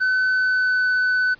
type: tone with pitch glide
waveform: triangle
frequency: 1514 to 1502.7 Hz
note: F#6 to F#6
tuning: +39 to +26 cents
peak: -15 dBFS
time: 0-1.35 s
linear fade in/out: 20 ms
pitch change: -13 cents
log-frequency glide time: 0.3-0.86 s
effects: pink hiss -53 dBFS RMS until 1.39 s + resampled to 11025 Hz